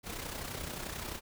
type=noise with amplitude modulation; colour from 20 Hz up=pink; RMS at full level=-38 dBFS; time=0.03-1.21 s; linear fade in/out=50 ms; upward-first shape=sine; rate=31.4 Hz; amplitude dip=55%; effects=none